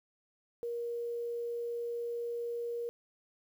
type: tone with quantisation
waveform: sine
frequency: 472.3 Hz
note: A#4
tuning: 23 cents sharp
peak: -34 dBFS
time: 0.63-2.89 s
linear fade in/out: 0 ms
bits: 10
effects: none